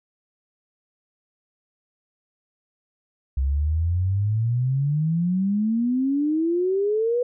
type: exponential sweep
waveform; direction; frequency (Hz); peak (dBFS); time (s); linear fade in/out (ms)
sine; up; 65 to 496.8; -19; 3.37-7.23; 5
effects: none